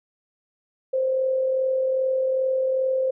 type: tone with amplitude modulation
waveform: sine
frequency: 523.3 Hz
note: C5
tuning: in tune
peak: -18 dBFS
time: 0.93-3.11 s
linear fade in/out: 10 ms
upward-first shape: sine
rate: 42.5 Hz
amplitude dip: 35%
effects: none